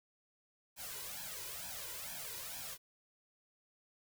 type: noise with flanger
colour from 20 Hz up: white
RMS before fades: -45 dBFS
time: 0.76-2.78 s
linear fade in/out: 50 ms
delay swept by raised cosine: 1.2 to 2.06 ms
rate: 2.2 Hz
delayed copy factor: +0.9
effects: none